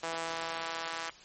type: tone with high-pass filter sweep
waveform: sawtooth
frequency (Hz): 164.81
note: E3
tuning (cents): 0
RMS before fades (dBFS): -37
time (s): 0.03-1.1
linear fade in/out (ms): 5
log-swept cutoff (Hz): 650 to 1100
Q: 1.1
effects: white hiss -54 dBFS RMS until 1.24 s + MP3 32 kbps